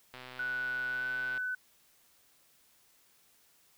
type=click train; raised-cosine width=0.3 ms; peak=-30 dBFS; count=158; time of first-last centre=0.14-1.376 s; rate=127 Hz
type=tone with pitch glide; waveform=sine; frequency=1480 to 1500.7 Hz; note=F#6 to F#6; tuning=0 to +24 cents; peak=-32 dBFS; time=0.39-1.55 s; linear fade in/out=5 ms; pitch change=+24 cents; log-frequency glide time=0.88-1.06 s
effects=white hiss -66 dBFS RMS until 3.77 s